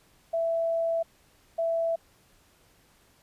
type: tone bursts at uneven times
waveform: sine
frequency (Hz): 663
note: E5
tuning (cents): +10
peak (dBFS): -24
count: 2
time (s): 0.33-1.03 / 1.58-1.96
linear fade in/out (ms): 10
effects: pink hiss -62 dBFS RMS until 3.22 s + resampled to 32000 Hz